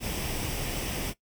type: noise with comb filter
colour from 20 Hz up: pink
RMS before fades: -32 dBFS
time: 0-1.14 s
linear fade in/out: 50 ms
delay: 0.36 ms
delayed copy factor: +0.5
effects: noise-tail reverb RT60 0.1 s tail -17 dB re dry